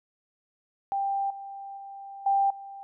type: tone with level steps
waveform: sine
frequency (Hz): 790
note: G5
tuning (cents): +13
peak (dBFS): -25 / -37 / -39 / -20 / -39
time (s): 0.92-2.83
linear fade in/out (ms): 0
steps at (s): 1.3 / 1.77 / 2.26 / 2.5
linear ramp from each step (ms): 5
effects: none